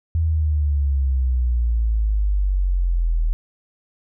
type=exponential sweep; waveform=sine; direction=down; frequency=82.41 to 39.43 Hz; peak=-16 dBFS; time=0.15-3.33 s; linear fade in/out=0 ms; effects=none